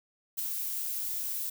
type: noise with ADSR envelope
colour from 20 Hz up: violet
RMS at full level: -29 dBFS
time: 0.37-1.5 s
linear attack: 23 ms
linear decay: 4 ms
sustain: -5 dB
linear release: 8 ms
effects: none